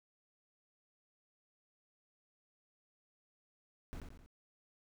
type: noise with echo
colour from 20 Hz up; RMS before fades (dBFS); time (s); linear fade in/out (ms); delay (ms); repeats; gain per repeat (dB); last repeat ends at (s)
brown; -44; 3.93-4; 0; 87; 3; -5; 4.261
effects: none